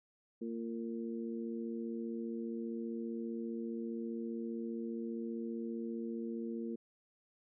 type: harmonic tone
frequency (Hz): 115.1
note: A#2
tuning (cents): -22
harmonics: 2 / 3 / 4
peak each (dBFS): -39 / -43 / -46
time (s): 0.41-6.76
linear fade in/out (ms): 10
effects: none